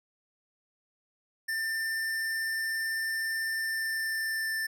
square tone with pitch glide, 1791 to 1776.6 Hz, A6 to A6, +30 to +16 cents, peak -30 dBFS, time 1.48-4.67 s, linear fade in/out 10 ms, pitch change -14 cents, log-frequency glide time 3.59-4.53 s, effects none

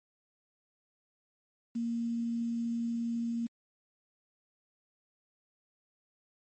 sine tone with quantisation, 233.1 Hz, A#3, in tune, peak -30 dBFS, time 1.75-3.47 s, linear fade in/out 10 ms, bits 9, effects MP3 32 kbps

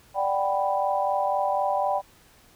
sine chord, G major seventh, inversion second, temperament equal, 587.3 / 740 / 784 / 987.8 Hz, D5 / F#5 / G5 / B5, 0 / 0 / 0 / 0 cents, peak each -27 / -31 / -25 / -29 dBFS, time 0.14-2.02 s, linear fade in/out 50 ms, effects pink hiss -56 dBFS RMS until 2.55 s

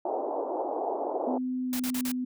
white band-pass noise, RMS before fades -31 dBFS, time 0.05-1.38 s, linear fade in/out 5 ms, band 300 to 850 Hz, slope 48 dB/octave
sine tone with pitch glide, 254.5 to 251.9 Hz, C4 to B3, -48 to +34 cents, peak -28 dBFS, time 1.27-2.25 s, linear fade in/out 10 ms, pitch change -18 cents, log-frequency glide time 1.64-1.72 s
white noise bursts, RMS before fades -35 dBFS, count 4, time 1.73-2.116 s, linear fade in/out 0 ms, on 65 ms, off 42 ms
effects none

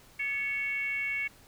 sine tone with frequency modulation, 2217 Hz, C#7, in tune, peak -29 dBFS, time 0.19-1.28 s, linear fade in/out 10 ms, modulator 506 Hz, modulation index 0.57, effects pink hiss -57 dBFS RMS until 1.47 s

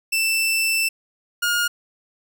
sawtooth tone pair in turn, 2663 / 1425.8 Hz, E7 / F6, +17 / +35 cents, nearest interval major seventh, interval 1082 cents, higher first, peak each -15 dBFS, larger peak neither, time 0.12-0.89 / 1.42-1.68 s, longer first, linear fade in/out 10 ms, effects none

